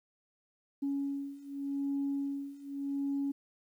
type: beating tone pair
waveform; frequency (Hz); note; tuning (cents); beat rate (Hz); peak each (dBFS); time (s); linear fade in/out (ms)
sine; 278.6 / 279.45; C#4 / C#4; +9 / +14; 0.85; -36 / -34; 0.82-3.32; 10
effects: tanh soft clip ceiling -26 dBFS + 11-bit

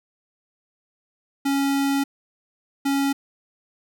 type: tone bursts at uneven times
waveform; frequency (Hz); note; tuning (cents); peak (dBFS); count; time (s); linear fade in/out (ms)
square; 277.2; C#4; 0; -20; 2; 1.45-2.04 / 2.85-3.13; 10
effects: none

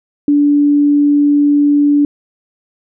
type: tone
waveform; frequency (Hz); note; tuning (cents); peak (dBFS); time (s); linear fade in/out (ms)
sine; 290; D4; -22; -7; 0.28-2.05; 2
effects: none

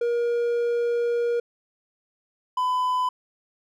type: tone pair in turn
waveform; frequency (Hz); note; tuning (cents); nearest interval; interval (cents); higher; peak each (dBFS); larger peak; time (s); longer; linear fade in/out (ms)
triangle; 474.3 / 1005; A#4 / B5; +30 / +30; octave + minor second; 1300; second; -19; neither; 0.01-1.4 / 2.57-3.09; first; 5
effects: none

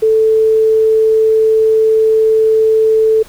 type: tone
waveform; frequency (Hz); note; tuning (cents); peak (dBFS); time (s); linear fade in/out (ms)
sine; 440; A4; 0; -7; 0.02-3.23; 10
effects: pink hiss -40 dBFS RMS until 3.28 s

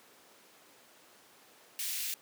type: high-pass noise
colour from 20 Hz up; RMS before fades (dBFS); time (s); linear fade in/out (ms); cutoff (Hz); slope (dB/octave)
white; -36; 1.79-2.14; 0; 2000; 24
effects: pink hiss -59 dBFS RMS until 2.21 s + high-pass 300 Hz 12 dB/octave

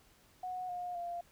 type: tone with pitch steps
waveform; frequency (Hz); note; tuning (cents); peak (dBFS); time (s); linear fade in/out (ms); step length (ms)
sine; 734 / 713.9 / 694.4; F#5 / F5 / F5; -14 / +38 / -10; -37; 0.43-1.21; 5; 260
effects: pink hiss -65 dBFS RMS until 1.31 s

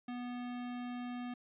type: tone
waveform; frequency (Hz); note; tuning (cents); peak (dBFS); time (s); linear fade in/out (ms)
square; 245.2; B3; -12; -40; 0.08-1.34; 5
effects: resampled to 8000 Hz

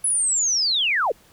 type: linear sweep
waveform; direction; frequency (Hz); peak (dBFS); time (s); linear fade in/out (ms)
sine; down; 10390 to 392; -18; 0.04-1.12; 5
effects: pink hiss -54 dBFS RMS until 1.32 s

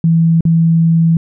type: tone with dropouts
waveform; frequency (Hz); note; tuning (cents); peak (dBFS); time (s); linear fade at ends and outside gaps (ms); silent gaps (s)
sine; 164.81; E3; 0; -7; 0.04-1.17; 2; 0.408-0.452
effects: none

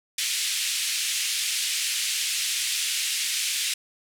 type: band-pass noise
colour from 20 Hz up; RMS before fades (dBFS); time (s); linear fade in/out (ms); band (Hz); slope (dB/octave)
pink; -27; 0.18-3.74; 5; 2400 to 11000; 24
effects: none

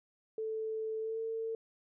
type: tone with pitch glide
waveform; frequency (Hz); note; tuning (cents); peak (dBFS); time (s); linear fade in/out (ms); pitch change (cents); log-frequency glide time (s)
sine; 440 to 449.5; A4 to A4; 0 to +37; -34; 0.38-1.55; 2; +37; 1-1.19
effects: none

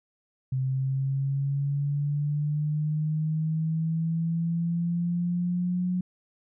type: linear sweep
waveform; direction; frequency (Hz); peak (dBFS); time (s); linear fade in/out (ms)
sine; up; 130.4 to 181.7; -24; 0.52-6.01; 5
effects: none

